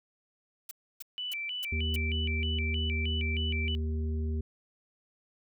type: noise bursts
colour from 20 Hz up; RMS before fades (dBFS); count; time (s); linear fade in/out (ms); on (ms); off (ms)
blue; -40; 5; 0.69-1.96; 5; 22; 290
type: tone with vibrato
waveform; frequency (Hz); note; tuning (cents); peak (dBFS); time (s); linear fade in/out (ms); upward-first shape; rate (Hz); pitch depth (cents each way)
sine; 2637; E7; 0; -33; 1.18-3.75; 0; square; 3.2; 210
type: harmonic tone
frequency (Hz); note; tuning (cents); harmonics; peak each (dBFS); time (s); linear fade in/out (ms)
78; D#2; +5; 1 / 3 / 5; -29 / -39 / -43; 1.72-4.41; 5
effects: none